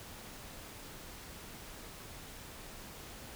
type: silence
effects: pink hiss -49 dBFS RMS until 3.35 s